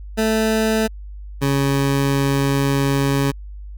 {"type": "tone pair in turn", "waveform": "20% pulse", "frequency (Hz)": [220, 138.59], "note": ["A3", "C#3"], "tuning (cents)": [0, 0], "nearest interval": "minor sixth", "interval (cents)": 800, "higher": "first", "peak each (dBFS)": -11, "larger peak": "neither", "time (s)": [[0.17, 0.88], [1.41, 3.32]], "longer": "second", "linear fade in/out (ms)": 20, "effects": ["added 50 Hz sine -31 dBFS peak until 3.77 s"]}